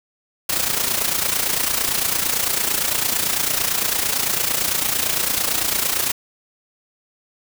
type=noise with amplitude modulation; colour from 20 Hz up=white; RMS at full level=-18 dBFS; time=0.49-6.12 s; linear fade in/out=5 ms; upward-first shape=sine; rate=28.9 Hz; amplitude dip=65%; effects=none

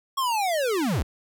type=linear sweep; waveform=square; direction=down; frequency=1108.7 to 43.65 Hz; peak=-23 dBFS; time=0.17-1.03 s; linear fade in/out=10 ms; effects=none

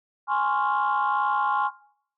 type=chord; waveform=sine; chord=Db major seventh; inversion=second; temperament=equal; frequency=830.6 / 1046.5 / 1108.7 / 1396.9 Hz; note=Ab5 / C6 / Db6 / F6; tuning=0 / 0 / 0 / 0 cents; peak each=-24 / -25 / -27 / -29 dBFS; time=0.27-1.71 s; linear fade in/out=50 ms; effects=noise-tail reverb RT60 0.6 s tail -19 dB re dry + tanh soft clip ceiling -14 dBFS

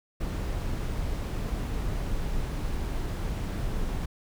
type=noise; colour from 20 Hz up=brown; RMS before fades=-30 dBFS; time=0.2-4.06 s; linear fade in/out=10 ms; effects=none

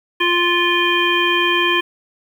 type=harmonic tone; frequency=349.2 Hz; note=F4; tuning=in tune; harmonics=1 / 3 / 5 / 7 / 9; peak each=-20 / -20 / -20 / -20 / -20 dBFS; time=0.2-1.81 s; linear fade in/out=10 ms; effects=7-bit

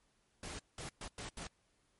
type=noise bursts at uneven times; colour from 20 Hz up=pink; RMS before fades=-45 dBFS; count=5; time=0.43-0.59 / 0.78-0.89 / 1.01-1.08 / 1.18-1.29 / 1.37-1.47 s; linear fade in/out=2 ms; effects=pink hiss -75 dBFS RMS until 1.99 s + MP3 48 kbps

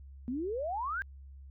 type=exponential sweep; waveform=sine; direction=up; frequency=233.1 to 1639 Hz; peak=-32 dBFS; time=0.28-1.02 s; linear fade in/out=0 ms; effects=added 68 Hz sine -47 dBFS peak until 1.5 s

